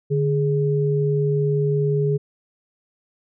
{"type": "tone pair together", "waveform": "sine", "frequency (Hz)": [147.1, 416.1], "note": ["D3", "G#4"], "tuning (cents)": [3, 3], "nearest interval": "octave + tritone", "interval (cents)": 1800, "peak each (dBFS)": [-19, -21], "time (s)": [0.1, 2.18], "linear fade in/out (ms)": 20, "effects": []}